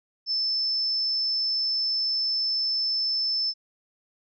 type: tone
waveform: sine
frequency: 5274 Hz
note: E8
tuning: in tune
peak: -23 dBFS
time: 0.26-3.54 s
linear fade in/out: 50 ms
effects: none